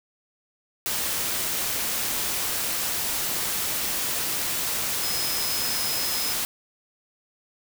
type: tone in noise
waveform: sine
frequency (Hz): 5110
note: D#8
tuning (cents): +45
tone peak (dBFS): -30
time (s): 5.03-6.33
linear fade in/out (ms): 0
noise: white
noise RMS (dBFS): -27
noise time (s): 0.86-6.45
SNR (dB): -6
effects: none